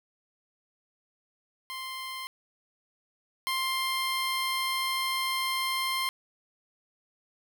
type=tone pair in turn; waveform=15% pulse; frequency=1048 / 1053.3 Hz; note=C6 / C6; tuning=+2 / +11 cents; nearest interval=unison; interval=9 cents; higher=second; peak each=-29 / -21 dBFS; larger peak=second; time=1.7-2.27 / 3.47-6.09 s; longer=second; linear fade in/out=0 ms; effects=none